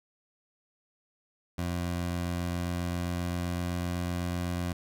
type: tone with pitch glide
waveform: 20% pulse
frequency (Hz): 87.31 to 88.02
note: F2 to F2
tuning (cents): 0 to +14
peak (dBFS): -25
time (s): 1.58-4.73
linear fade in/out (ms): 5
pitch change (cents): +14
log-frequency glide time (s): 2.29-3.95
effects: none